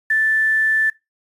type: tone with quantisation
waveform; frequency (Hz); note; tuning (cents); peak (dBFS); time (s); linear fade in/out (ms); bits
sine; 1760; A6; 0; -14; 0.1-0.9; 5; 7
effects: noise-tail reverb RT60 0.2 s tail -21 dB re dry + resampled to 32000 Hz